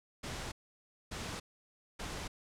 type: noise bursts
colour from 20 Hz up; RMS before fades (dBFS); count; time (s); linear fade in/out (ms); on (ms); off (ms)
pink; -41; 3; 0.23-2.28; 10; 290; 590
effects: low-pass 8000 Hz 12 dB/octave